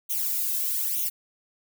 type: noise with flanger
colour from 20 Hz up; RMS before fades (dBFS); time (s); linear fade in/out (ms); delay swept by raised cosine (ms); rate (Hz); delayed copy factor
violet; -27; 0.09-1.1; 20; 0.31 to 1.91; 1.1; +0.95
effects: none